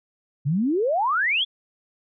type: exponential sweep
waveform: sine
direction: up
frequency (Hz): 130.81 to 3520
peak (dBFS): -19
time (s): 0.45-1.45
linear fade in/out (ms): 20
effects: none